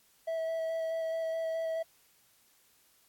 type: tone with vibrato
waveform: triangle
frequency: 651 Hz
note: E5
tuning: 22 cents flat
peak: -29 dBFS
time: 0.27-1.83 s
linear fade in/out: 10 ms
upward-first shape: square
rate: 4.7 Hz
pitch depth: 9 cents each way
effects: white hiss -66 dBFS RMS until 3.08 s + AAC 64 kbps